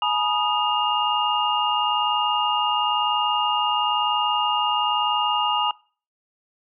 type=tone cluster; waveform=sine; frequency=844 / 965 / 1239 / 2829 Hz; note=G#5 / B5 / D#6 / F7; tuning=+28 / -40 / -8 / +22 cents; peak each=-25 dBFS; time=0.02-5.71 s; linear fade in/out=2 ms; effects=noise-tail reverb RT60 0.4 s tail -22 dB re dry